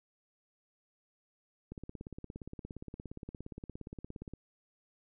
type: click train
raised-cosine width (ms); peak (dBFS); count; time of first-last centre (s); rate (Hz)
3; -30; 46; 1.72-4.336; 17.2
effects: none